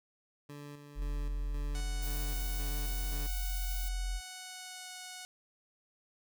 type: tone with tremolo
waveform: 20% pulse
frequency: 145.1 Hz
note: D3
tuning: 21 cents flat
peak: -40 dBFS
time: 0.49-3.27 s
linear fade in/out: 5 ms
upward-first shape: square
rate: 1.9 Hz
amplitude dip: 45%
type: tone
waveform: sine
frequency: 43.65 Hz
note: F1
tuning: in tune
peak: -32 dBFS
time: 0.95-4.21 s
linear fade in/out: 50 ms
type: tone with pitch glide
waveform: 5% pulse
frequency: 740 to 735.3 Hz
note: F#5 to F#5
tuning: 0 to -11 cents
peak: -32 dBFS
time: 1.75-5.25 s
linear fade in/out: 0 ms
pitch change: -11 cents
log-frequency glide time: 4.33-4.95 s
type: noise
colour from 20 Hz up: violet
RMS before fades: -44 dBFS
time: 2.02-3.89 s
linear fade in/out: 10 ms
effects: none

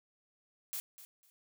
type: noise with echo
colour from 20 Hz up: blue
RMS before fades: -39 dBFS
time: 0.73-0.8 s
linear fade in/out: 0 ms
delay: 250 ms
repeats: 2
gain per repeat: -14 dB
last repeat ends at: 1.3 s
effects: none

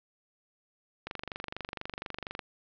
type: click train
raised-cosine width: 0.3 ms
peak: -20 dBFS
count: 33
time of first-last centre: 1.07-2.392 s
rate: 24.2 Hz
effects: low-pass 5000 Hz 12 dB/octave

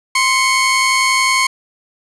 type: tone pair together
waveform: sawtooth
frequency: 1046.5 / 2204 Hz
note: C6 / C#7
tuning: 0 / -11 cents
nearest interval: octave + minor second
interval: 1289 cents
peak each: -11 dBFS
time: 0.15-1.47 s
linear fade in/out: 5 ms
effects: resampled to 24000 Hz + 7-bit

